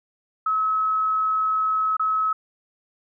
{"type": "tone with dropouts", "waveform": "sine", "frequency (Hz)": 1287, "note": "E6", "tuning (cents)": -42, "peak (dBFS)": -19, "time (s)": [0.46, 2.33], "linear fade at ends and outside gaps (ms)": 5, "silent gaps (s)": [1.968, 1.995], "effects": []}